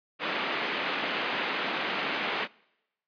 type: band-pass noise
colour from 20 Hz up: white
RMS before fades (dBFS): -31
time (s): 0.19-2.48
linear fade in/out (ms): 50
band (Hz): 190 to 3000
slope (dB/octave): 24
effects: noise-tail reverb RT60 0.9 s tail -25 dB re dry + resampled to 11025 Hz